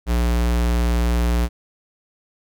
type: tone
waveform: square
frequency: 59.2 Hz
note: A#1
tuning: 27 cents sharp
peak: -17 dBFS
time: 0.06-1.49 s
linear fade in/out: 50 ms
effects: none